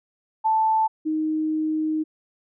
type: tone pair in turn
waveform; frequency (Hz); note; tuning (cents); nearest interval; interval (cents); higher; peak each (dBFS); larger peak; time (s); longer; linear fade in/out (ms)
sine; 880 / 311.8; A5 / D#4; 0 / +4; octave + tritone; 1796; first; -17 / -21; first; 0.44-0.88 / 1.05-2.04; second; 20
effects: none